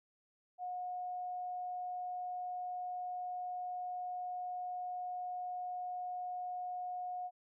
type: tone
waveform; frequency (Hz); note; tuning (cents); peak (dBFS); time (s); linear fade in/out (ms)
sine; 724; F#5; -38; -38; 0.58-7.31; 50
effects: none